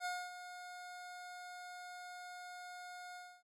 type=tone with ADSR envelope; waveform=25% pulse; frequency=719 Hz; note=F#5; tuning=50 cents flat; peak=-33 dBFS; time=0-3.43 s; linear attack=53 ms; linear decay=250 ms; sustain=-11 dB; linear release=270 ms; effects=low-pass 10000 Hz 12 dB/octave

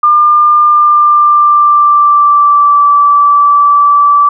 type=tone with pitch glide; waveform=sine; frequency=1200 to 1159.1 Hz; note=D6 to D6; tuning=+37 to -23 cents; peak=-3 dBFS; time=0.03-4.29 s; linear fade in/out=5 ms; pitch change=-60 cents; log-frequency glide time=0.66-2.87 s; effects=none

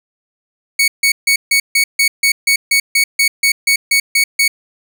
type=tone bursts; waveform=sawtooth; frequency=2227 Hz; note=C#7; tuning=7 cents sharp; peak=-6 dBFS; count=16; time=0.79-4.48 s; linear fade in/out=5 ms; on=90 ms; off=150 ms; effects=none

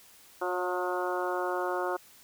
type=harmonic tone with a mistuned harmonic; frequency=180 Hz; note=F#3; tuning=47 cents flat; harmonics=2 / 3 / 4 / 5 / 6 / 7 / 8; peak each=-33 / -35 / -36 / -37 / -38 / -38 / -39 dBFS; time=0.41-1.97 s; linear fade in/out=10 ms; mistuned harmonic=3; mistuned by=+20 cents; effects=white hiss -56 dBFS RMS until 2.23 s

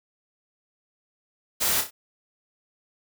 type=noise with echo; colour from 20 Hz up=white; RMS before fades=-24 dBFS; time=1.6-1.82 s; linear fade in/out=20 ms; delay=30 ms; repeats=3; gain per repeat=-7 dB; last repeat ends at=1.91 s; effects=none

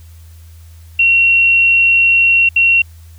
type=tone bursts at uneven times; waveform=sine; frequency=2734 Hz; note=F7; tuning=37 cents flat; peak=-7 dBFS; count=2; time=0.99-2.49 / 2.56-2.82 s; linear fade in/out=5 ms; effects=added 82 Hz sine -35 dBFS peak until 3.18 s + white hiss -50 dBFS RMS until 3.18 s

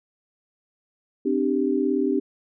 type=chord; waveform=sine; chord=C suspended second; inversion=none; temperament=equal with one note detuned; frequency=261.6 / 299.1 / 392 Hz; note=C4 / D4 / G4; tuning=0 / +32 / 0 cents; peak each=-24 dBFS; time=1.25-2.2 s; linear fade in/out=10 ms; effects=none

